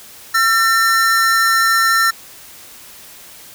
square tone pair together, 1351.7 / 1807 Hz, E6 / A6, +43 / +46 cents, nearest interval perfect fourth, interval 503 cents, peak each -15 / -15 dBFS, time 0.34-2.11 s, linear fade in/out 10 ms, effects white hiss -39 dBFS RMS until 3.54 s

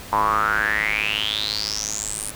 square tone with band-pass filter sweep, 52.9 Hz, G#1, 33 cents sharp, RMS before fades -23 dBFS, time 0.12-2.31 s, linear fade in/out 10 ms, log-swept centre 940 to 10000 Hz, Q 9.2, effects pink hiss -38 dBFS RMS until 2.35 s

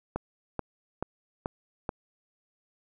click train, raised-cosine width 1 ms, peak -16 dBFS, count 5, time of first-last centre 0.16-1.892 s, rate 2.31 Hz, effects none

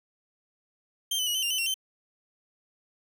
sawtooth tone with pitch steps, 3158 / 3016 / 2906 / 3057 / 2794 / 3032 / 2737 / 3090 Hz, G7 / F#7 / F#7 / G7 / F7 / F#7 / F7 / G7, +12 / +32 / -32 / -44 / 0 / +42 / -36 / -26 cents, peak -23 dBFS, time 1.11-1.742 s, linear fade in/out 5 ms, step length 79 ms, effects none

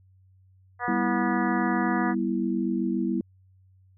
harmonic tone, 243.5 Hz, B3, 24 cents flat, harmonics 2 / 3 / 4 / 5 / 6 / 7 / 8, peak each -40 / -31 / -33 / -33 / -37 / -34 / -37 dBFS, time 0.79-2.15 s, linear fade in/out 50 ms
sine chord, E minor, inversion first, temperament equal with one note detuned, 196 / 243.4 / 329.6 Hz, G3 / B3 / E4, 0 / -25 / 0 cents, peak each -28 dBFS, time 0.88-3.21 s, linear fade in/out 2 ms
effects added 94 Hz sine -55 dBFS peak until 3.97 s

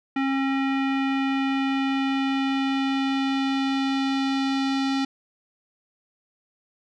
square tone with low-pass filter sweep, 270.5 Hz, C#4, 42 cents flat, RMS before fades -24 dBFS, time 0.16-5.05 s, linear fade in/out 5 ms, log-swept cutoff 2300 to 4300 Hz, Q 1.9, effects none

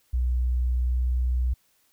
sine tone with pitch glide, 61.74 to 62.13 Hz, B1 to B1, 0 to +11 cents, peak -21 dBFS, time 0.13-1.54 s, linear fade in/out 10 ms, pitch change +11 cents, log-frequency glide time 0.86-0.97 s, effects white hiss -66 dBFS RMS until 1.92 s

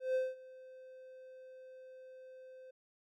triangle tone with ADSR envelope, 517 Hz, C5, 21 cents flat, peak -27 dBFS, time 0-2.71 s, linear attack 150 ms, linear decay 200 ms, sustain -22 dB, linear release 8 ms, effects none

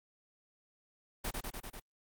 pink noise with echo, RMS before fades -36 dBFS, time 1.24-1.31 s, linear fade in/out 10 ms, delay 98 ms, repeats 5, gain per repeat -2 dB, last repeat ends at 1.8 s, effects Opus 32 kbps

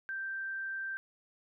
sine tone, 1568 Hz, G6, in tune, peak -35 dBFS, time 0.09-0.97 s, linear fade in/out 0 ms, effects none

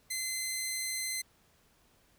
10% pulse tone, 2059 Hz, C7, 28 cents flat, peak -24 dBFS, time 0.1-1.22 s, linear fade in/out 10 ms, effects pink hiss -67 dBFS RMS until 2.18 s

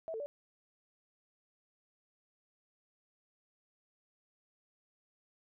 sine tone with pitch steps, 650 / 444.9 / 578 Hz, E5 / A4 / D5, -24 / +19 / -28 cents, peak -37 dBFS, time 0.08-0.26 s, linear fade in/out 0 ms, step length 60 ms, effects none

